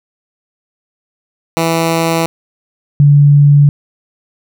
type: tone pair in turn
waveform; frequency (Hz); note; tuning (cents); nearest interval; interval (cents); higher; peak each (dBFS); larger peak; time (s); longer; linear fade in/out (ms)
10% pulse / sine; 164.81 / 144.21; E3 / D3; 0 / -31; major second; 231; first; -3; neither; 1.57-2.26 / 3-3.69; neither; 0
effects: none